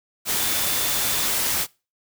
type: tone in noise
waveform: sine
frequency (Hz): 3520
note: A7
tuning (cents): 0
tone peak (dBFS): -33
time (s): 0.35-1.31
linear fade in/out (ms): 50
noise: white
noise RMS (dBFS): -23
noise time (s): 0.25-1.67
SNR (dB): -13
effects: noise-tail reverb RT60 0.3 s tail -23 dB re dry